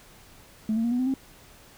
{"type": "tone with pitch steps", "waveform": "sine", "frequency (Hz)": [217.7, 226.7, 236, 245.8, 255.9, 266.5], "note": ["A3", "A#3", "A#3", "B3", "C4", "C4"], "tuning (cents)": [-18, -48, 22, -8, -38, 32], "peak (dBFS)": -21, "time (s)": [0.69, 1.14], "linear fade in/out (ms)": 2, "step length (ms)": 75, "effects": ["tanh soft clip ceiling -19 dBFS", "pink hiss -52 dBFS RMS until 1.77 s"]}